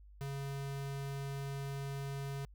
square tone, 138.59 Hz, C#3, in tune, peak -39 dBFS, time 0.21-2.45 s, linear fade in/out 0 ms, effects added 50 Hz sine -54 dBFS peak until 2.54 s

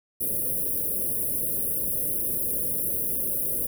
white band-stop noise, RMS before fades -27 dBFS, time 0.2-3.67 s, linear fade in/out 10 ms, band 600 to 9600 Hz, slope 96 dB/octave, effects none

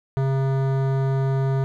sine tone with hard clipping, 134.7 Hz, C#3, 49 cents flat, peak -21 dBFS, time 0.17-1.64 s, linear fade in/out 0 ms, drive 16 dB, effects none

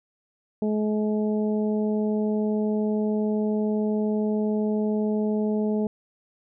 harmonic tone, 212.8 Hz, G#3, 42 cents sharp, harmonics 1 / 2 / 3 / 4, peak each -23 / -27 / -34 / -41 dBFS, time 0.62-5.87 s, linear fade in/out 2 ms, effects none

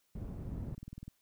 white low-pass noise, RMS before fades -42 dBFS, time 0.15-0.75 s, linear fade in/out 5 ms, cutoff 160 Hz, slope 12 dB/octave
click train, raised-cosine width 5 ms, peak -33 dBFS, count 13, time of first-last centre 0.48-1.08 s, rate 20 Hz
effects white hiss -75 dBFS RMS until 1.21 s

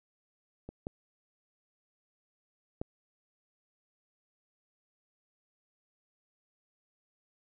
clicks, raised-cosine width 2 ms, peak -29 / -23 / -21 dBFS, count 3, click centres 0.69 / 0.869 / 2.815 s, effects none

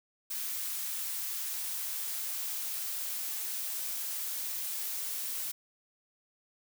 blue noise with high-pass filter sweep, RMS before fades -36 dBFS, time 0.3-5.52 s, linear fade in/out 10 ms, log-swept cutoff 1100 to 250 Hz, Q 1, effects none

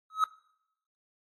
triangle tone with exponential growth, 1280 Hz, D#6, 49 cents sharp, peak -16 dBFS, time 0.1-0.24 s, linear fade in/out 2 ms, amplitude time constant 29 ms, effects noise-tail reverb RT60 0.8 s tail -23 dB re dry + AAC 32 kbps

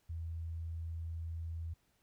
sine tone, 82.41 Hz, E2, in tune, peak -38 dBFS, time 0.09-1.74 s, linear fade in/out 10 ms, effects pink hiss -75 dBFS RMS until 2.02 s

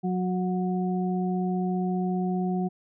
harmonic tone, 183 Hz, F#3, 19 cents flat, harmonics 1 / 2 / 4, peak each -25 / -32 / -34 dBFS, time 0.03-2.69 s, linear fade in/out 20 ms, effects none

